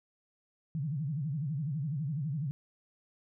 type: tone with vibrato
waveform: sine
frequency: 146.83 Hz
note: D3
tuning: in tune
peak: -31 dBFS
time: 0.75-2.51 s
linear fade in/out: 0 ms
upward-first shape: sine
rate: 12 Hz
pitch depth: 210 cents each way
effects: none